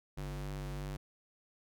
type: ring-modulated tone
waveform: square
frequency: 98 Hz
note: G2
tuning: in tune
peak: -36 dBFS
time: 0.17-0.97 s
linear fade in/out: 10 ms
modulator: 48.3 Hz
effects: none